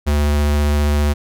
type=tone with vibrato; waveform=square; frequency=73.42 Hz; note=D2; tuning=in tune; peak=-14 dBFS; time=0.06-1.14 s; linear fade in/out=20 ms; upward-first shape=triangle; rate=15 Hz; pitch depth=13 cents each way; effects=none